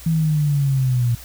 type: linear sweep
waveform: sine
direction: down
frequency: 164.81 to 116.9 Hz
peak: -15 dBFS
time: 0.06-1.15 s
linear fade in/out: 5 ms
effects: added 60 Hz sine -40 dBFS peak until 1.24 s + white hiss -41 dBFS RMS until 1.24 s